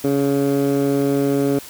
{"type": "tone with band-pass filter", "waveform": "15% pulse", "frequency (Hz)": 139.8, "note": "C#3", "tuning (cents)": 15, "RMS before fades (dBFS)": -18, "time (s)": [0.04, 1.59], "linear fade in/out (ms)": 5, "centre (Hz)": 340, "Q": 1.3, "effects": ["white hiss -38 dBFS RMS until 1.69 s"]}